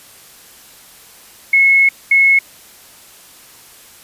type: tone bursts at uneven times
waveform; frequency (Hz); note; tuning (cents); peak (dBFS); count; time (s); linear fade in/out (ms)
sine; 2183; C#7; -27; -7; 2; 1.53-1.89 / 2.11-2.39; 5
effects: white hiss -42 dBFS RMS until 4.03 s + resampled to 32000 Hz